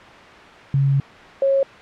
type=tone pair in turn; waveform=sine; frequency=138 / 545.7 Hz; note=C#3 / C#5; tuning=-7 / -27 cents; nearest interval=2 octaves; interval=2380 cents; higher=second; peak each=-14 / -14 dBFS; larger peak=neither; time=0.74-1 / 1.42-1.63 s; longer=first; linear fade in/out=2 ms; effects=white hiss -40 dBFS RMS until 1.81 s + low-pass 2000 Hz 12 dB/octave